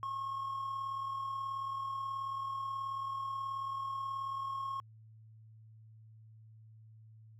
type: tone with amplitude modulation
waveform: triangle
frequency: 1085 Hz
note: C#6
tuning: 37 cents flat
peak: -31 dBFS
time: 0.03-4.8 s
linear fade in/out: 0 ms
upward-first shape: sine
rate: 38.5 Hz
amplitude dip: 50%
effects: tanh soft clip ceiling -30 dBFS + added 110 Hz sine -54 dBFS peak until 7.39 s